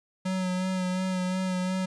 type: tone with vibrato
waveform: square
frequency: 185 Hz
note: F#3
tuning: in tune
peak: -27 dBFS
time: 0.25-1.86 s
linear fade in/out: 10 ms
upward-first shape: sine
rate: 2.8 Hz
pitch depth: 25 cents each way
effects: resampled to 22050 Hz + 11-bit

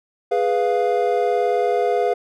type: chord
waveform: triangle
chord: F diminished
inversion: first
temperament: equal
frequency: 415.3 / 493.9 / 698.5 Hz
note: Ab4 / Cb5 / F5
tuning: 0 / 0 / 0 cents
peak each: -19 dBFS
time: 0.31-2.14 s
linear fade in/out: 10 ms
effects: none

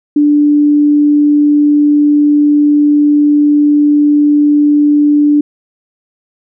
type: tone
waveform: sine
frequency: 294 Hz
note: D4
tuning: 2 cents sharp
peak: -5 dBFS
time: 0.16-5.41 s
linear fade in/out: 5 ms
effects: none

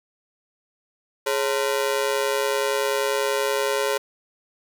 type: ring-modulated tone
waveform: sawtooth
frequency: 483.3 Hz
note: B4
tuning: 38 cents flat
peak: -14 dBFS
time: 1.26-3.98 s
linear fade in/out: 10 ms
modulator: 65.2 Hz
effects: none

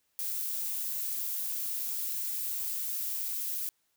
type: noise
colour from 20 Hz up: violet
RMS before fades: -34 dBFS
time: 0.19-3.69 s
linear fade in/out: 0 ms
effects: white hiss -75 dBFS RMS until 3.96 s

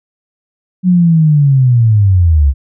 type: linear sweep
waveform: sine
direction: down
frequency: 185.4 to 65.4 Hz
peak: -5 dBFS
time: 0.83-2.54 s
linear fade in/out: 50 ms
effects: none

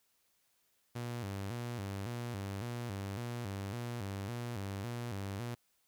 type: tone with vibrato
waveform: sawtooth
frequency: 108.6 Hz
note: A2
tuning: 22 cents flat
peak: -34 dBFS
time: 0.95-5.55 s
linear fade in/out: 10 ms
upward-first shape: square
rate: 1.8 Hz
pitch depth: 170 cents each way
effects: white hiss -75 dBFS RMS until 5.87 s

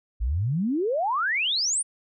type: exponential sweep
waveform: sine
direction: up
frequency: 50.8 to 9700 Hz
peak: -22 dBFS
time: 0.2-1.83 s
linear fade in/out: 20 ms
effects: none

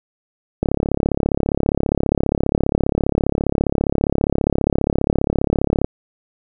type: click train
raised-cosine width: 2 ms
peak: -3 dBFS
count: 183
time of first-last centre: 0.63-5.845 s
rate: 34.9 Hz
effects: none

